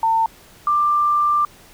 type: tone pair in turn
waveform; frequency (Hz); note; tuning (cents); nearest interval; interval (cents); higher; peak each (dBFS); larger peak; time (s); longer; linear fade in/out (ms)
sine; 900 / 1184.8; A5 / D6; +39 / +15; perfect fourth; 476; second; -14; neither; 0.03-0.26 / 0.67-1.45; second; 2
effects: pink hiss -47 dBFS RMS until 1.73 s